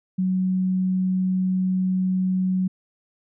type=tone; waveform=sine; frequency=185.9 Hz; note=F#3; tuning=8 cents sharp; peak=-19 dBFS; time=0.18-2.68 s; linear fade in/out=10 ms; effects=none